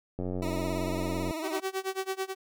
click train, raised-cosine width 2 ms, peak -21 dBFS, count 103, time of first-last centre 0.19-1.31 s, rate 91.1 Hz
20% pulse tone with vibrato, 318.2 Hz, D#4, 39 cents sharp, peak -28 dBFS, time 0.42-1.6 s, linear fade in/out 5 ms, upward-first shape sine, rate 18 Hz, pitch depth 64 cents each way
sawtooth tone with tremolo, 381.9 Hz, G4, 45 cents flat, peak -24 dBFS, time 1.42-2.35 s, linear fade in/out 50 ms, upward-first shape sine, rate 9.1 Hz, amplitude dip 95%
effects none

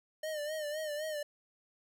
square tone with vibrato, 608 Hz, D#5, 40 cents flat, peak -36 dBFS, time 0.23-1.23 s, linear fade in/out 5 ms, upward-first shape sine, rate 3.9 Hz, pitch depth 67 cents each way, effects none

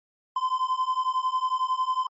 triangle beating tone pair, 1022 / 1033 Hz, C6 / C6, -41 / -22 cents, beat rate 11 Hz, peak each -25 / -24 dBFS, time 0.36-2.07 s, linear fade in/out 5 ms, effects MP3 32 kbps

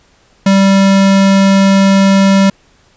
square tone, 195 Hz, G3, 9 cents flat, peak -6 dBFS, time 0.46-2.5 s, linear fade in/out 5 ms, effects pink hiss -50 dBFS RMS until 2.96 s + resampled to 16000 Hz

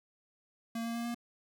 square tone with pitch steps, 229.4 / 231.8 / 234.2 / 236.7 Hz, A#3 / A#3 / A#3 / A#3, -28 / -10 / +8 / +27 cents, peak -35 dBFS, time 0.75-1.146 s, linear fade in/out 5 ms, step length 99 ms, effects none

